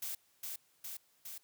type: noise with echo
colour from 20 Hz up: blue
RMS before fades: -40 dBFS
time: 0.02-0.15 s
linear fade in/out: 5 ms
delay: 410 ms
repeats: 3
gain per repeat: -2 dB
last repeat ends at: 1.38 s
effects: white hiss -71 dBFS RMS until 1.43 s + high-pass 60 Hz 12 dB/octave